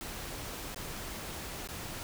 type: noise with dropouts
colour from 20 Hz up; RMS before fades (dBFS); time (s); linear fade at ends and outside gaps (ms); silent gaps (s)
pink; -41; 0.01-2.03; 0; 0.745-0.76 / 1.674-1.688
effects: none